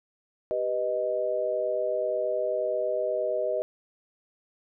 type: chord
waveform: sine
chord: G augmented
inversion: none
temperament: equal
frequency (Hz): 392 / 493.9 / 622.3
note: G4 / B4 / D#5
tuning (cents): 0 / 0 / 0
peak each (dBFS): -33 / -30 / -27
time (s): 0.51-3.62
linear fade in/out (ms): 0
effects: none